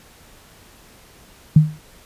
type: tone with exponential decay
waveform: sine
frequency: 154.1 Hz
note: D#3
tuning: 16 cents flat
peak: -3 dBFS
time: 1.56-1.79 s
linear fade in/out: 5 ms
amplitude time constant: 48 ms
effects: pink hiss -48 dBFS RMS until 2.05 s + resampled to 32000 Hz